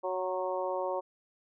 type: harmonic tone with a mistuned harmonic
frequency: 185 Hz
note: F#3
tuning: in tune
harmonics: 2 / 3 / 4 / 5 / 6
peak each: -37 / -33 / -39 / -37 / -41 dBFS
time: 0.03-1.01 s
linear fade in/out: 20 ms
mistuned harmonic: 6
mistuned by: -26 cents
effects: none